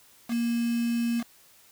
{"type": "tone with quantisation", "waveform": "sine", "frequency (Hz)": 234.7, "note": "A#3", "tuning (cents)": 12, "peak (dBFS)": -24, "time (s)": [0.28, 1.24], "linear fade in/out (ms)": 50, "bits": 6, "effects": ["white hiss -57 dBFS RMS until 1.71 s"]}